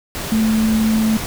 sine tone in noise, 220 Hz, A3, in tune, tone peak -13 dBFS, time 0.32-1.17 s, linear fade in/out 0 ms, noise pink, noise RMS -26 dBFS, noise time 0.15-1.26 s, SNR +10 dB, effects none

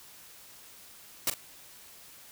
white noise with echo, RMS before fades -27 dBFS, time 1.27-1.3 s, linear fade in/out 2 ms, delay 41 ms, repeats 1, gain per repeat -10 dB, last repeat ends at 1.341 s, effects white hiss -52 dBFS RMS until 2.31 s

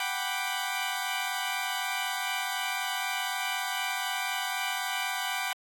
15% pulse chord, G major seventh, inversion third, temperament equal, 740 / 784 / 987.8 / 1174.7 Hz, F#5 / G5 / B5 / D6, 0 / 0 / 0 / 0 cents, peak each -28 / -28 / -29 / -31 dBFS, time 0-5.53 s, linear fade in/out 2 ms, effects AAC 64 kbps

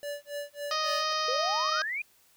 square tone with tremolo, 579 Hz, D5, 25 cents flat, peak -33 dBFS, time 0.03-1.13 s, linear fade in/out 0 ms, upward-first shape sine, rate 3.6 Hz, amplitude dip 100%
harmonic tone, 622.3 Hz, D#5, in tune, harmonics 1 / 2 / 3 / 4 / 5 / 6 / 7 / 8 / 9 / 10, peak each -36 / -30 / -38 / -41 / -39 / -40 / -39 / -35 / -41 / -48 dBFS, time 0.71-1.82 s, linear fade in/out 2 ms
sine exponential sweep, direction up, 475.6 to 2500 Hz, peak -30 dBFS, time 1.28-2.02 s, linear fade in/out 5 ms
effects white hiss -63 dBFS RMS until 2.36 s

